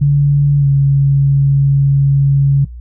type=tone with pitch glide; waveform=sine; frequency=143.1 to 139.19 Hz; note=D3 to C#3; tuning=-45 to +7 cents; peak=-7 dBFS; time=0.01-2.65 s; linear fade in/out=10 ms; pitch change=-48 cents; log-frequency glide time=0.59-0.67 s; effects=noise-tail reverb RT60 0.1 s tail -18 dB re dry + added 60 Hz sine -27 dBFS peak until 2.8 s